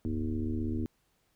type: tone with frequency modulation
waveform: sine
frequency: 165.5 Hz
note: E3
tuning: 7 cents sharp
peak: -29 dBFS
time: 0.05-0.86 s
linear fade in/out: 0 ms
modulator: 75.9 Hz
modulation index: 2.3
effects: pink hiss -73 dBFS RMS until 1.35 s